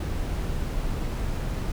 brown noise, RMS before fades -28 dBFS, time 0-1.72 s, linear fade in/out 5 ms, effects none

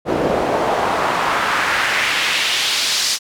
pink noise with band-pass filter sweep, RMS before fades -18 dBFS, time 0.05-3.19 s, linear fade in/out 50 ms, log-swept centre 420 to 5300 Hz, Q 1.5, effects none

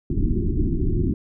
pink low-pass noise, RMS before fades -21 dBFS, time 0.1-1.14 s, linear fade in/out 2 ms, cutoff 380 Hz, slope 96 dB/octave, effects none

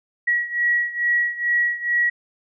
sine beating tone pair, 1917 / 1919.3 Hz, A#6 / B6, +48 / -50 cents, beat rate 2.3 Hz, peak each -20 / -23 dBFS, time 0.27-2.1 s, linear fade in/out 10 ms, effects none

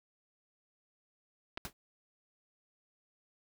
clicks, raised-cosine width 0.3 ms, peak -24 dBFS, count 2, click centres 1.574 / 1.577 s
pink noise with exponential decay, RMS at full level -37 dBFS, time 1.65-1.73 s, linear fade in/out 1 ms, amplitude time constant 17 ms
effects none

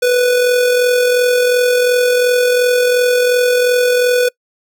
square tone with amplitude modulation, 493.9 Hz, B4, in tune, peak -9 dBFS, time 0.02-4.29 s, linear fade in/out 10 ms, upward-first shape sine, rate 42.8 Hz, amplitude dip 35%, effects noise-tail reverb RT60 0.1 s tail -25 dB re dry

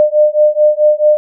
sine beating tone pair, 601 / 605.6 Hz, D5 / D#5, +40 / -47 cents, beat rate 4.6 Hz, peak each -10 dBFS, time 0-1.17 s, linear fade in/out 0 ms, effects none

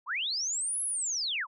sine linear two-way sweep, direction up then down, 875 to 11000 to 875 Hz, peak -29 dBFS, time 0.06-1.47 s, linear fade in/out 50 ms, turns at 0.83 s, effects none

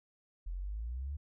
sine exponential sweep, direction up, 41.51 to 74.6 Hz, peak -36 dBFS, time 0.46-1.17 s, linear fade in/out 10 ms, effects none

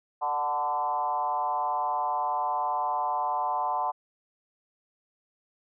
sine tone with frequency modulation, 879 Hz, A5, 2 cents flat, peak -25 dBFS, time 0.21-3.92 s, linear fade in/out 20 ms, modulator 141 Hz, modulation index 1.4, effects none

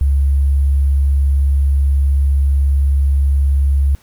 sine tone with sample-and-hold, 69.3 Hz, C#2, in tune, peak -10 dBFS, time 0.01-3.95 s, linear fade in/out 0 ms, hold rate 11025 Hz, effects pink hiss -51 dBFS RMS until 4.02 s

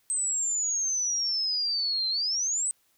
sine exponential two-way sweep, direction down then up, 8300 to 4080 to 8300 Hz, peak -25 dBFS, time 0.1-2.71 s, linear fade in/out 0 ms, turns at 2.09 s, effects white hiss -68 dBFS RMS until 2.97 s

